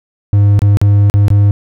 triangle tone with dropouts, 101.7 Hz, G#2, 36 cents flat, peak -3 dBFS, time 0.33-1.51 s, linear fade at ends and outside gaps 0 ms, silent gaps 0.592-0.619 / 0.771-0.815 / 1.099-1.14 / 1.282-1.303 s, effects none

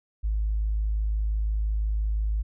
sine tone, 52.9 Hz, G#1, 33 cents sharp, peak -22 dBFS, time 0.23-2.43 s, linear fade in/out 20 ms, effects tanh soft clip ceiling -18 dBFS

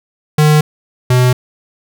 square tone pair in turn, 151.8 / 125.59 Hz, D#3 / B2, -42 / +29 cents, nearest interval minor third, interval 329 cents, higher first, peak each -7 / -8 dBFS, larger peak first, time 0.38-0.61 / 1.1-1.33 s, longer neither, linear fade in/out 5 ms, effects none

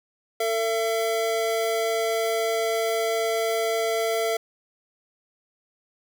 square tone pair together, 449.2 / 673 Hz, A4 / E5, +36 / +36 cents, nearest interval perfect fifth, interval 700 cents, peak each -26 dBFS, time 0.4-4.37 s, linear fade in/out 5 ms, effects none

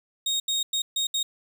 30% pulse tone bursts at uneven times, 3729 Hz, A#7, in tune, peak -21 dBFS, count 5, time 0.26-0.4 / 0.48-0.63 / 0.73-0.82 / 0.96-1.07 / 1.14-1.23 s, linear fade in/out 5 ms, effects none

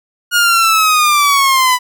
sawtooth linear sweep, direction down, 1440 to 987.8 Hz, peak -5 dBFS, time 0.31-1.79 s, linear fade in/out 50 ms, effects none

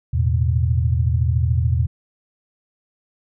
sine chord, E suspended fourth, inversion none, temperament just, 82.41 / 109.88 / 123.61 Hz, E2 / A2 / B2, 0 / -2 / +2 cents, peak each -18 / -22 / -20 dBFS, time 0.13-1.87 s, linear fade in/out 10 ms, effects none

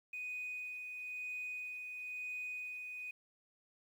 sine tone with tremolo, 2490 Hz, D#7, 1 cent sharp, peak -38 dBFS, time 0.13-3.11 s, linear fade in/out 5 ms, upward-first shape sine, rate 1 Hz, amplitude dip 40%, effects tanh soft clip ceiling -36 dBFS + 11-bit

